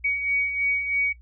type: beating tone pair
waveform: sine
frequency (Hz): 2250 / 2253.1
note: C#7 / C#7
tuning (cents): +25 / +28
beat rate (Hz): 3.1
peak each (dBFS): -31 / -23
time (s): 0.04-1.13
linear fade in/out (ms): 10
effects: noise-tail reverb RT60 0.1 s tail -17 dB re dry + added 60 Hz sine -46 dBFS peak until 1.21 s